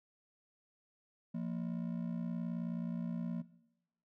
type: ring-modulated tone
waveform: triangle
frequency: 202.5 Hz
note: G#3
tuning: 43 cents flat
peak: -31 dBFS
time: 1.34-3.42 s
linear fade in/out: 10 ms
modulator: 29.5 Hz
effects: noise-tail reverb RT60 0.9 s tail -19 dB re dry